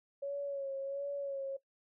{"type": "tone with vibrato", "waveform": "sine", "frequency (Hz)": 555, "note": "C#5", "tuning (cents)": 2, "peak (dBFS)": -35, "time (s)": [0.22, 1.57], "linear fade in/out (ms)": 10, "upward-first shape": "sine", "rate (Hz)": 1.4, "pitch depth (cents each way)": 37, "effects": ["noise-tail reverb RT60 0.1 s tail -19 dB re dry"]}